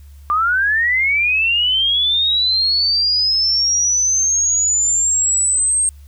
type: linear sweep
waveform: sine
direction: up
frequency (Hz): 1174.7 to 8500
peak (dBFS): -13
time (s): 0.3-5.89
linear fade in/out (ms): 0
effects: added 71 Hz sine -37 dBFS peak until 6.07 s + white hiss -56 dBFS RMS until 6.07 s